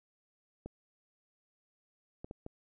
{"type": "clicks", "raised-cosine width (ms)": 2, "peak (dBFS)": -29, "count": 4, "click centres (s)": [0.66, 2.245, 2.311, 2.464], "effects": []}